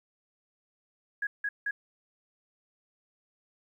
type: tone bursts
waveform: sine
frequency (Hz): 1661.2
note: G#6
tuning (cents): 0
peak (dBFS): -28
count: 3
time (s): 1.22-1.71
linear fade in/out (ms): 5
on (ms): 50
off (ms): 170
effects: 11-bit